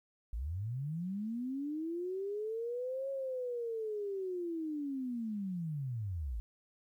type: linear two-way sweep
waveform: sine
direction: up then down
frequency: 50.2 to 549 to 50.2 Hz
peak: -35 dBFS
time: 0.33-6.4 s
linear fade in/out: 0 ms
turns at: 3.1 s
effects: 12-bit